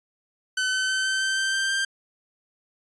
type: tone with pitch steps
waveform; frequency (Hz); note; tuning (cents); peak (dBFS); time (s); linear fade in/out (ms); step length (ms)
sawtooth; 1517 / 1525.8 / 1534.6 / 1543.5 / 1552.5 / 1561.5 / 1570.5 / 1579.6; F#6 / G6 / G6 / G6 / G6 / G6 / G6 / G6; +43 / -47 / -37 / -27 / -17 / -7 / +3 / +13; -19; 0.57-1.85; 5; 160
effects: resampled to 22050 Hz